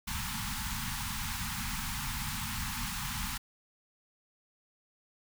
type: band-stop noise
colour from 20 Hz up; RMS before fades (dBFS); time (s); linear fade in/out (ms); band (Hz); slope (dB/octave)
pink; -36; 0.07-3.38; 10; 250 to 810; 96
effects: none